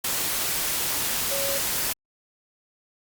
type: tone in noise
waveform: sine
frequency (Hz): 554.4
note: C#5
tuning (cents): 0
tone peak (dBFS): -29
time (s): 1.31-1.58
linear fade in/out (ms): 5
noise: white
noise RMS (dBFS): -26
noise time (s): 0.04-1.93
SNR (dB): -6
effects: Opus 48 kbps